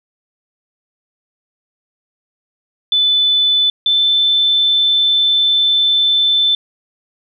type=tone pair in turn; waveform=sine; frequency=3500 / 3530 Hz; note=A7 / A7; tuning=-10 / +5 cents; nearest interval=unison; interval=15 cents; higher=second; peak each=-10 dBFS; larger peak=neither; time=2.92-3.7 / 3.86-6.55 s; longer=second; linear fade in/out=2 ms; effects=none